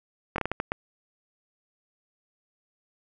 slowing click train, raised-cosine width 0.5 ms, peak -12 dBFS, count 7, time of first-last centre 0.36-0.719 s, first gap 22 ms, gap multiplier 1.4, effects none

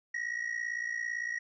triangle ring-modulated tone, 1900 Hz, A#6, 33 cents sharp, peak -28 dBFS, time 0.14-1.39 s, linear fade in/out 5 ms, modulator 28.9 Hz, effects resampled to 16000 Hz

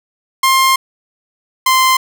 sawtooth tone pair in turn, 1059 / 1041.4 Hz, C6 / C6, +21 / -8 cents, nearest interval unison, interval 29 cents, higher first, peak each -5 dBFS, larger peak neither, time 0.43-0.76 / 1.66-1.97 s, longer first, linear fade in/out 5 ms, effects none

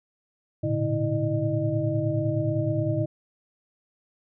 sine tone cluster, 108.8 / 118.5 / 144.9 / 323.5 / 610 Hz, A2 / A#2 / D3 / E4 / D#5, -19 / +29 / -23 / -32 / -34 cents, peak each -29 dBFS, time 0.63-3.06 s, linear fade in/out 10 ms, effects none

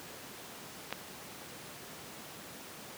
clicks, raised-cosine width 0.3 ms, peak -29 / -17 dBFS, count 2, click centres 0.907 / 0.926 s, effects pink hiss -47 dBFS RMS until 2.97 s + high-pass 150 Hz 12 dB/octave

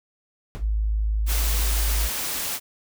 brown noise with exponential decay, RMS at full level -29 dBFS, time 0.55-0.7 s, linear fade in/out 0 ms, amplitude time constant 32 ms
sine tone, 53.2 Hz, G#1, 42 cents sharp, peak -20 dBFS, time 0.59-2.1 s, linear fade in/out 50 ms
white noise, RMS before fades -28 dBFS, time 1.26-2.6 s, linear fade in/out 50 ms
effects none

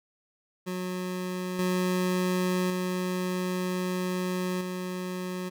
25% pulse tone with level steps, 182.5 Hz, F#3, 24 cents flat, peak -27 / -21 / -24 / -28 dBFS, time 0.66-5.5 s, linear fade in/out 20 ms, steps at 1.59 / 2.7 / 4.61 s, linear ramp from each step 2 ms, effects none

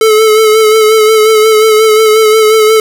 square tone with vibrato, 435.1 Hz, A4, 19 cents flat, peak -4 dBFS, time 0.01-2.8 s, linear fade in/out 2 ms, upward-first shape sine, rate 5.6 Hz, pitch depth 33 cents each way, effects none

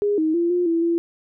sine tone with pitch steps, 410.7 / 315 / 341.8 / 354.3 / 332.6 / 338.2 Hz, G#4 / D#4 / F4 / F4 / E4 / E4, -19 / +21 / -37 / +25 / +16 / +44 cents, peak -17 dBFS, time 0.02-0.98 s, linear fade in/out 0 ms, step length 160 ms, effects none

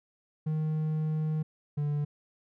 triangle tone pair in turn, 155.56 / 146.83 Hz, D#3 / D3, 0 / 0 cents, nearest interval minor second, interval 100 cents, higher first, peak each -25 dBFS, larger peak neither, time 0.46-1.43 / 1.77-2.05 s, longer first, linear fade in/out 10 ms, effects none

